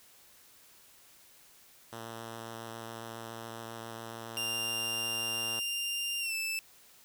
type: tone with vibrato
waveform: 5% pulse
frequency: 114.2 Hz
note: A#2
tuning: 35 cents flat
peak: -30 dBFS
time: 1.92-5.6 s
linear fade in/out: 10 ms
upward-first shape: square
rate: 7.3 Hz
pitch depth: 11 cents each way
type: tone with pitch glide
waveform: sawtooth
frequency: 2794 to 2637 Hz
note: F7 to E7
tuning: 0 to 0 cents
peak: -29 dBFS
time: 4.37-6.59 s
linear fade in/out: 0 ms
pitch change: -100 cents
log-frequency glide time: 6.2-6.34 s
effects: white hiss -59 dBFS RMS until 7.04 s